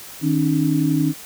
sine tone cluster, 155.7 / 272.3 / 303.5 Hz, D#3 / C#4 / D#4, +2 / -31 / -43 cents, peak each -20 dBFS, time 0.21-1.14 s, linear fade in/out 50 ms, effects white hiss -38 dBFS RMS until 1.25 s

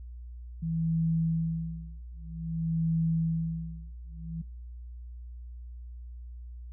sine tone with tremolo, 163.5 Hz, E3, 14 cents flat, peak -24 dBFS, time 0.62-4.42 s, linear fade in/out 10 ms, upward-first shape sine, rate 0.52 Hz, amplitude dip 100%, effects noise-tail reverb RT60 0.6 s tail -24 dB re dry + added 60 Hz sine -40 dBFS peak until 6.72 s

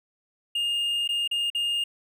triangle tone with dropouts, 2829 Hz, F7, 22 cents sharp, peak -22 dBFS, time 0.55-1.84 s, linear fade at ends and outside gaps 5 ms, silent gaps 1.077-1.089 / 1.277-1.312 / 1.502-1.548 s, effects none

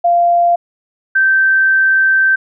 sine tone pair in turn, 693 / 1555.7 Hz, F5 / G6, -14 / -14 cents, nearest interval octave + major second, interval 1400 cents, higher second, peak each -8 dBFS, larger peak neither, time 0.04-0.56 / 1.15-2.36 s, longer second, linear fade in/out 10 ms, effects none

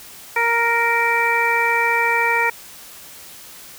harmonic tone, 466.4 Hz, A#4, 1 cent sharp, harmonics 1 / 2 / 3 / 4 / 5, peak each -25 / -20 / -25 / -21 / -20 dBFS, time 0.36-2.5 s, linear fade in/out 5 ms, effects white hiss -40 dBFS RMS until 3.78 s

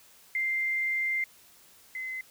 sine tone pair in turn, 2093 / 2049 Hz, C7 / C7, 0 / -37 cents, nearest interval unison, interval 37 cents, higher first, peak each -26 / -33 dBFS, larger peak first, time 0.35-1.24 / 1.95-2.21 s, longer first, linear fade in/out 2 ms, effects white hiss -57 dBFS RMS until 2.3 s

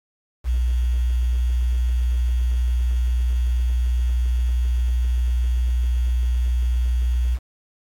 sine tone with quantisation, 60.8 Hz, B1, 26 cents flat, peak -17 dBFS, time 0.44-7.39 s, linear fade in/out 50 ms, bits 7, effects AAC 64 kbps

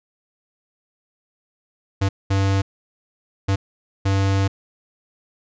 square tone bursts at uneven times, 97.6 Hz, G2, 7 cents flat, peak -17 dBFS, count 4, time 2.01-2.09 / 2.3-2.62 / 3.48-3.56 / 4.05-4.48 s, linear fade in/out 10 ms, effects resampled to 16000 Hz

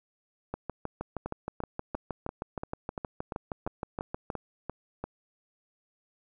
two click trains, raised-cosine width 1 ms, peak -19 / -20 dBFS, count 25 / 12, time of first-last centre 0.54-4.302 / 1.26-5.04 s, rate 6.38 / 2.91 Hz, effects none

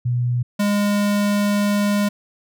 sine / square tone pair in turn, 122.3 / 204.7 Hz, B2 / G#3, -16 / -25 cents, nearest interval major sixth, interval 891 cents, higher second, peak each -17 dBFS, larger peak neither, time 0.05-0.43 / 0.59-2.09 s, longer second, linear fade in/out 10 ms, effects none

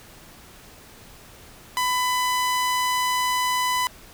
sawtooth tone, 1000 Hz, B5, 21 cents sharp, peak -17 dBFS, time 1.77-3.87 s, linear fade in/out 0 ms, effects pink hiss -47 dBFS RMS until 4.13 s

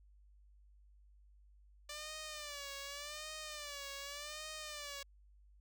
5% pulse tone with vibrato, 587.3 Hz, D5, in tune, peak -33 dBFS, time 1.89-5.03 s, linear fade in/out 5 ms, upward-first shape sine, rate 0.86 Hz, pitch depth 96 cents each way, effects added 50 Hz sine -61 dBFS peak until 5.6 s

